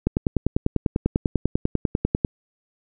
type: click train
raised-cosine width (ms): 3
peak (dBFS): -6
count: 23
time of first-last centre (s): 0.07-2.248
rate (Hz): 10.1
effects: none